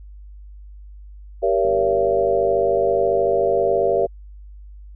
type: chord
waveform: sine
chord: G diminished seventh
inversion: none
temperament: just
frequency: 392 / 470.4 / 564.5 / 677.4 Hz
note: G4 / Bb4 / Db5 / Fb5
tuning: 0 / +16 / +31 / +47 cents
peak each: -21 dBFS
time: 1.42-4.07 s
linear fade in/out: 20 ms
type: click train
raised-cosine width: 2 ms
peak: -22 dBFS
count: 121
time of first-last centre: 1.65-4.055 s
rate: 49.9 Hz
effects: added 50 Hz sine -37 dBFS peak until 4.95 s